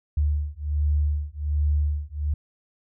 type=beating tone pair; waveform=sine; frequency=73.42 / 74.72 Hz; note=D2 / D2; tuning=0 / +30 cents; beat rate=1.3 Hz; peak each=-24 dBFS; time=0.17-2.34 s; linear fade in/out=5 ms; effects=none